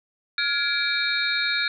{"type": "tone cluster", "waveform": "sine", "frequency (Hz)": [1411, 1680, 2325, 3742, 4213], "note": ["F6", "G#6", "D7", "A#7", "C8"], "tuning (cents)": [17, 19, -18, 6, 11], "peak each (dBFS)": -28, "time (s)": [0.38, 1.68], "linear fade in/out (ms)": 2, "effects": []}